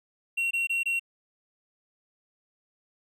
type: tone bursts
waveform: triangle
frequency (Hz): 2737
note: F7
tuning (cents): -36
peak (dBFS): -23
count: 4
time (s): 0.37-0.996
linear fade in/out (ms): 10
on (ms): 140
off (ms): 22
effects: none